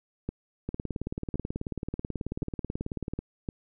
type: two click trains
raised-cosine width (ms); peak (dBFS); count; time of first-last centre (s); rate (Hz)
3; -19 / -18; 47 / 4; 0.69-3.19 / 0.29-3.488; 18.4 / 0.938
effects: none